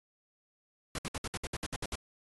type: noise bursts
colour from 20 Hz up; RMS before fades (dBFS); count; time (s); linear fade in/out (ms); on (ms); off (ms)
pink; -36; 11; 0.95-1.955; 2; 35; 62
effects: low-pass 12000 Hz 12 dB/octave + AAC 32 kbps